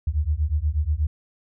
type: beating tone pair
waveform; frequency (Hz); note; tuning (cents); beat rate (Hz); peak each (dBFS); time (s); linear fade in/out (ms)
sine; 71.7 / 80; D2 / D#2; -41 / +49; 8.3; -23; 0.07-1.07; 5
effects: none